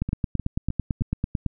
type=two click trains; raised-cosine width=5 ms; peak=-11 / -15 dBFS; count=14 / 4; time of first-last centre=0.02-1.463 / 0.09-1.01 s; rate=9.01 / 3.26 Hz; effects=none